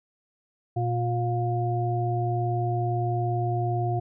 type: tone cluster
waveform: sine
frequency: 118.9 / 356.5 / 709 Hz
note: A#2 / F4 / F5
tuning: +35 / +36 / +26 cents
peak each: -25 / -31 / -29 dBFS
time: 0.76-4 s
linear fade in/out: 10 ms
effects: none